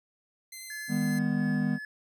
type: tone with vibrato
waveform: 10% pulse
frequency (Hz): 2066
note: C7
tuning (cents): -22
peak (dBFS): -32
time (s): 0.52-1.19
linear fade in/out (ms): 5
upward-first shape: triangle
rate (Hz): 10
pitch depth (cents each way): 10
type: tone with tremolo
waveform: triangle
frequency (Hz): 1715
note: A6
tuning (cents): -45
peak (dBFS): -35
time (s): 0.7-1.85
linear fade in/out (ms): 2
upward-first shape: sine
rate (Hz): 2.8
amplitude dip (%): 40
type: chord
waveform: triangle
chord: G# minor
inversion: second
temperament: equal with one note detuned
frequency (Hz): 155.56 / 202.4 / 246.9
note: D#3 / G#3 / B3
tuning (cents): 0 / -44 / 0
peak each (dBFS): -29 / -27 / -27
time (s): 0.88-1.79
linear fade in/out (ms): 50
effects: none